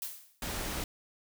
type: noise with exponential decay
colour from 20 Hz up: blue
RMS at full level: -35 dBFS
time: 0.02-0.43 s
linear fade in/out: 2 ms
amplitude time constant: 87 ms
type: noise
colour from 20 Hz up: pink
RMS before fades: -36 dBFS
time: 0.42-0.84 s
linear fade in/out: 2 ms
effects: none